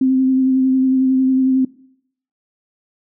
sine tone with vibrato, 261.6 Hz, C4, in tune, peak -11 dBFS, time 0.01-1.65 s, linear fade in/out 5 ms, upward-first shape sine, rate 11 Hz, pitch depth 17 cents each way, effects noise-tail reverb RT60 0.7 s tail -21 dB re dry

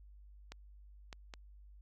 clicks, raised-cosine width 0.2 ms, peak -29 dBFS, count 3, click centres 0.52 / 1.128 / 1.338 s, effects added 50 Hz sine -54 dBFS peak until 1.81 s

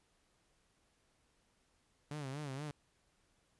sawtooth tone with vibrato, 141.3 Hz, C#3, 34 cents sharp, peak -37 dBFS, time 2.11-2.71 s, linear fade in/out 2 ms, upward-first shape sine, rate 4.2 Hz, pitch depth 130 cents each way, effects pink hiss -75 dBFS RMS until 3.59 s + resampled to 24000 Hz

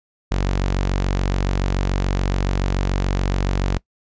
sawtooth tone, 47 Hz, F#1, 28 cents sharp, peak -14 dBFS, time 0.31-3.78 s, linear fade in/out 10 ms, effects noise-tail reverb RT60 0.1 s tail -23 dB re dry + resampled to 16000 Hz

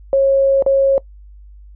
sine tone with dropouts, 545 Hz, C#5, 29 cents flat, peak -9 dBFS, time 0.13-0.98 s, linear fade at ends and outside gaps 1 ms, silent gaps 0.624-0.663 s, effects noise-tail reverb RT60 0.1 s tail -22 dB re dry + added 50 Hz sine -37 dBFS peak until 1.75 s

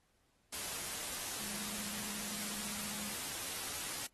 sine tone in noise, 207.7 Hz, G#3, in tune, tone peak -49 dBFS, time 1.4-3.14 s, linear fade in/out 10 ms, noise white, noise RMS -41 dBFS, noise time 0.52-4.07 s, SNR -11 dB, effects pink hiss -75 dBFS RMS until 4.13 s + AAC 32 kbps

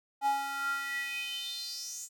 square tone with high-pass filter sweep, 277.2 Hz, C#4, in tune, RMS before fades -35 dBFS, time 0.21-2.09 s, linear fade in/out 50 ms, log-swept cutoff 770 to 7400 Hz, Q 6.7, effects none

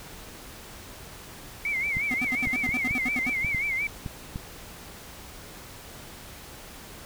sine tone with vibrato, 2198 Hz, C#7, 15 cents flat, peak -25 dBFS, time 1.65-3.87 s, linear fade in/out 2 ms, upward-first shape sine, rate 5.6 Hz, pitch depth 110 cents each way
clicks, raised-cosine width 5 ms, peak -20 dBFS, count 8, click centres 1.969 / 2.472 / 2.691 / 2.91 / 3.447 / 3.547 / 4.062 / 4.359 s
square tone bursts, 250 Hz, B3, 21 cents sharp, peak -29 dBFS, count 12, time 2.11-3.296 s, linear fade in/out 0 ms, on 31 ms, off 74 ms
effects pink hiss -44 dBFS RMS until 7.05 s

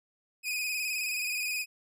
sawtooth tone with vibrato, 2489 Hz, D#7, in tune, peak -27 dBFS, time 0.43-1.66 s, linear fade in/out 50 ms, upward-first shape square, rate 19 Hz, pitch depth 39 cents each way, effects none

